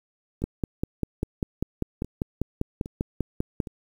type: two click trains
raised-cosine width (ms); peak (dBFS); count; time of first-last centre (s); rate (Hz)
3; -12 / -23; 17 / 5; 0.44-3.602 / 0.42-3.672; 5.06 / 1.23
effects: 8-bit